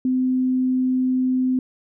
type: tone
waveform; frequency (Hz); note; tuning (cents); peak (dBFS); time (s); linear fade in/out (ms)
sine; 256.4; C4; -35; -17; 0.05-1.59; 2
effects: none